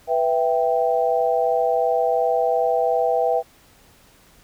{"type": "chord", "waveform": "sine", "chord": "E minor", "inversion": "second", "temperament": "equal with one note detuned", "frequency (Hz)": [493.9, 661.2, 784], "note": ["B4", "E5", "G5"], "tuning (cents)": [0, 5, 0], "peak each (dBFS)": [-21, -21, -22], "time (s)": [0.07, 3.43], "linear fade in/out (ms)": 50, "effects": ["pink hiss -53 dBFS RMS until 4.43 s"]}